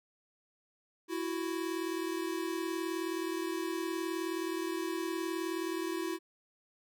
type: tone pair together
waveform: square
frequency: 330.8 / 370 Hz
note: E4 / F#4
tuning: +6 / 0 cents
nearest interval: major second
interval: 194 cents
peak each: -36 / -38 dBFS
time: 1.08-6.19 s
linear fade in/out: 50 ms
effects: none